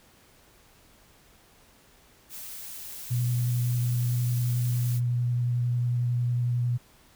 blue noise, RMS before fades -40 dBFS, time 2.29-5.01 s, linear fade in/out 50 ms
sine tone with vibrato, 121.6 Hz, B2, 26 cents flat, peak -23 dBFS, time 3.1-6.78 s, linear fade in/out 20 ms, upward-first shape sine, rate 11 Hz, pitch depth 11 cents each way
effects pink hiss -58 dBFS RMS until 7.15 s

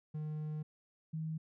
triangle / sine tone pair in turn, 153.1 / 158.6 Hz, D#3 / D#3, -28 / +33 cents, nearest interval minor second, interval 61 cents, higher second, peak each -35 / -36 dBFS, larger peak first, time 0.14-0.63 / 1.13-1.38 s, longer first, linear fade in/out 10 ms, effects none

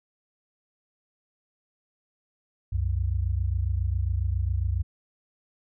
sine tone pair together, 65.41 / 92.74 Hz, C2 / F#2, 0 / +5 cents, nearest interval tritone, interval 605 cents, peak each -26 dBFS, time 2.72-4.83 s, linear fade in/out 10 ms, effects none

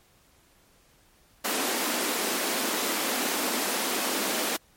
pink high-pass noise, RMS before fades -28 dBFS, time 1.44-4.57 s, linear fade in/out 10 ms, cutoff 220 Hz, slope 48 dB/octave, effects pink hiss -61 dBFS RMS until 4.76 s + MP3 64 kbps

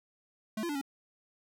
square tone with pitch steps, 217 / 342.8 / 291.8 / 275.9 Hz, A3 / F4 / D4 / C#4, -24 / -32 / -11 / -8 cents, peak -33 dBFS, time 0.57-0.814 s, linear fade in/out 5 ms, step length 61 ms, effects none

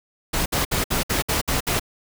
pink noise bursts, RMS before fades -22 dBFS, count 8, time 0.33-1.797 s, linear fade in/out 10 ms, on 130 ms, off 61 ms, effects none

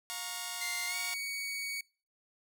5% pulse chord, Bb minor, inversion second, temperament equal with one note detuned, 711.1 / 932.3 / 1108.7 Hz, F5 / Bb5 / Db6, +31 / 0 / 0 cents, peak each -30 dBFS, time 0.1-1.14 s, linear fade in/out 0 ms
sawtooth tone with pitch glide, 2093 to 2243 Hz, C7 to C#7, 0 to +20 cents, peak -32 dBFS, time 0.61-1.81 s, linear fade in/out 5 ms, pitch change +120 cents, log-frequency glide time 0.87-0.95 s
effects noise-tail reverb RT60 0.4 s tail -25 dB re dry

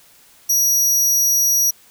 sawtooth tone, 5780 Hz, F#8, 41 cents flat, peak -11 dBFS, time 0.49-1.71 s, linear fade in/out 10 ms, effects white hiss -50 dBFS RMS until 1.9 s

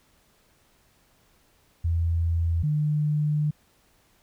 sine tone pair in turn, 83.7 / 150.13 Hz, E2 / D3, +27 / +38 cents, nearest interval minor seventh, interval 1011 cents, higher second, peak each -21 dBFS, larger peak neither, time 1.84-2.63 / 2.63-3.51 s, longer second, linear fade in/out 10 ms, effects pink hiss -63 dBFS RMS until 4.22 s

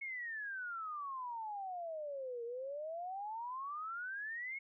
sine exponential two-way sweep, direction down then up, 2203 to 461 to 2203 Hz, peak -40 dBFS, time 0.01-4.59 s, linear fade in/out 10 ms, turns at 2.44 s, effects none

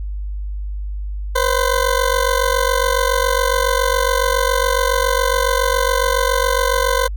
20% pulse ring-modulated tone, 511 Hz, C5, 41 cents flat, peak -7 dBFS, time 1.35-7.08 s, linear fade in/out 10 ms, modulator 23.6 Hz, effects added 50 Hz sine -22 dBFS peak until 7.16 s

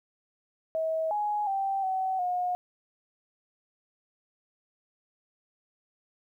sine tone with pitch steps, 642 / 835 / 781 / 757 / 720 Hz, E5 / G#5 / G5 / F#5 / F#5, -46 / +9 / -7 / +39 / -47 cents, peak -26 dBFS, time 0.75-2.55 s, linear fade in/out 0 ms, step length 360 ms, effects 11-bit

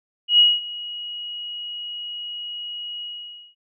sine tone with ADSR envelope, 2900 Hz, F#7, 35 cents flat, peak -9 dBFS, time 0.28-3.55 s, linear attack 110 ms, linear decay 210 ms, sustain -20 dB, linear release 530 ms, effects none

